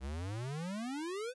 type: exponential sweep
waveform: square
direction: up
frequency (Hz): 62.8 to 523.3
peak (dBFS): -38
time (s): 0-1.34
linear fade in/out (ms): 50
effects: resampled to 24000 Hz